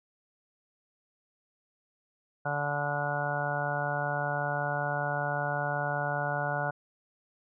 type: harmonic tone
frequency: 145.2 Hz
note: D3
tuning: 19 cents flat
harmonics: 1 / 2 / 3 / 4 / 5 / 6 / 7 / 8 / 9 / 10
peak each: -35 / -46 / -44 / -35 / -34 / -38 / -42 / -45 / -44 / -34 dBFS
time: 2.45-6.71 s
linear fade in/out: 10 ms
effects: none

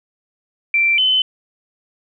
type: tone pair in turn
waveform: sine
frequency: 2349 / 3042 Hz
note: D7 / F#7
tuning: 0 / +47 cents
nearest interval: major third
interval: 447 cents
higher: second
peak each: -12 / -12 dBFS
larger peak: neither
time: 0.74-0.98 / 0.98-1.22 s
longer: neither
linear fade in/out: 2 ms
effects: none

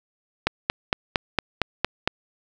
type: click train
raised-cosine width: 0.3 ms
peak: -3 dBFS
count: 8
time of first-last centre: 0.47-2.076 s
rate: 4.36 Hz
effects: none

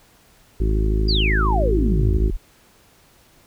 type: harmonic tone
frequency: 53 Hz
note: G#1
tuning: 36 cents sharp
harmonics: 1 / 2 / 3 / 4 / 5 / 6 / 7 / 8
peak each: -17 / -27 / -31 / -31 / -35 / -31 / -28 / -39 dBFS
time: 0.6-2.31 s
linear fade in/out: 5 ms
type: exponential sweep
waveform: sine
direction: down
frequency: 4978 to 32 Hz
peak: -20 dBFS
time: 1.08-2.37 s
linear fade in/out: 10 ms
effects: pink hiss -54 dBFS RMS until 3.46 s

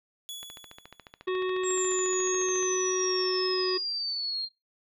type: tone with exponential decay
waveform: sawtooth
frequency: 3395 Hz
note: G#7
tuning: 37 cents sharp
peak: -33 dBFS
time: 0.29-1.26 s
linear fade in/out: 0 ms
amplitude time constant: 210 ms
type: click train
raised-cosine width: 0.3 ms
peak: -28 dBFS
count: 32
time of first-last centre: 0.43-2.629 s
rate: 14.1 Hz
type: harmonic tone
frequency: 370 Hz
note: F#4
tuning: in tune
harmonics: 1 / 3 / 5 / 7 / 9 / 10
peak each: -26 / -36 / -40 / -43 / -45 / -46 dBFS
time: 1.27-3.78 s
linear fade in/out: 10 ms
type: exponential sweep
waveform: sine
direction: down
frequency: 7610 to 4186 Hz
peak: -29 dBFS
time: 1.63-4.49 s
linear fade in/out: 50 ms
effects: noise-tail reverb RT60 0.2 s tail -20 dB re dry

